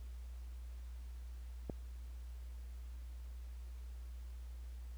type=click; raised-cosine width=2 ms; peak=-26 dBFS; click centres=1.698 s; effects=added 60 Hz sine -45 dBFS peak until 4.97 s + pink hiss -67 dBFS RMS until 4.97 s